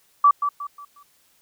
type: tone with echo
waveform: sine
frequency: 1155 Hz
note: D6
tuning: 29 cents flat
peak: -10 dBFS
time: 0.24-0.31 s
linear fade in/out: 5 ms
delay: 180 ms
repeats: 4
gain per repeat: -9 dB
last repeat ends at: 1.03 s
effects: white hiss -61 dBFS RMS until 1.41 s